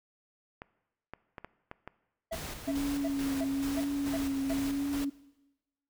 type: clicks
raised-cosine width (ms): 0.5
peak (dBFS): -26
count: 6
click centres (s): 0.619 / 1.136 / 1.382 / 1.446 / 1.714 / 1.876
type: tone bursts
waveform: triangle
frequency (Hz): 658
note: E5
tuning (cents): -3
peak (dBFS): -31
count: 7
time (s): 2.31-4.538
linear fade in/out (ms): 10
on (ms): 44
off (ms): 320
type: noise with tremolo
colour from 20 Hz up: pink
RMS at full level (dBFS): -40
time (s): 2.32-5.05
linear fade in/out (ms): 10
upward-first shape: square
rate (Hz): 2.3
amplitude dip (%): 45
type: tone with vibrato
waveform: sine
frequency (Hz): 277.2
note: C#4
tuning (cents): 0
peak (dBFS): -29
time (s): 2.67-5.1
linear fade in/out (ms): 10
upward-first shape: triangle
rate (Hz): 1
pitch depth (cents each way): 36
effects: noise-tail reverb RT60 1.0 s tail -19 dB re dry